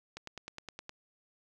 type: click train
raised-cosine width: 0.2 ms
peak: -25 dBFS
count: 8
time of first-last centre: 0.17-0.894 s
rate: 9.67 Hz
effects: none